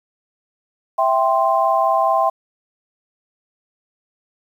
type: chord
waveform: sine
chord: C major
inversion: first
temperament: equal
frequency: 659.3 / 784 / 1046.5 Hz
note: E5 / G5 / C6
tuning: 0 / 0 / 0 cents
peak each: -18 dBFS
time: 0.98-2.3 s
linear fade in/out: 10 ms
effects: 8-bit